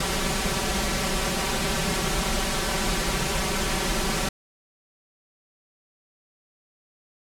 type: noise with comb filter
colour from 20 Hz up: pink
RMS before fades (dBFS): -25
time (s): 0-4.29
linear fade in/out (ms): 5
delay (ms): 5.2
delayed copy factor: +0.95
effects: low-pass 10000 Hz 12 dB/octave